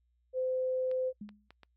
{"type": "tone", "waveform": "sine", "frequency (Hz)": 514, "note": "C5", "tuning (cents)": -31, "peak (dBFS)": -29, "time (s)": [0.33, 1.13], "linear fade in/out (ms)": 50}
{"type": "clicks", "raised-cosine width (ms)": 0.3, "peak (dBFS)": -36, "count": 4, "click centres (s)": [0.914, 1.291, 1.506, 1.633]}
{"type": "tone with exponential decay", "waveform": "sine", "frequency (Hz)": 207.7, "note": "G#3", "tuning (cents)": 0, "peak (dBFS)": -38, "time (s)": [1.21, 1.49], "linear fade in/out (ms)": 5, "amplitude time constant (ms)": 59}
{"effects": ["noise-tail reverb RT60 0.1 s tail -26 dB re dry", "added 60 Hz sine -70 dBFS peak until 1.76 s"]}